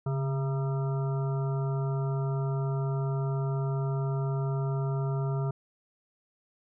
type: harmonic tone with a mistuned harmonic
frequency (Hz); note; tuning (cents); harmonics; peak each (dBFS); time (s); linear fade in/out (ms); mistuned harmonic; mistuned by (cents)
134.5; C3; +48; 1 / 3 / 5 / 7 / 9 / 10; -27 / -37 / -41 / -44 / -46 / -47; 0.06-5.51; 5; 1; +43
effects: none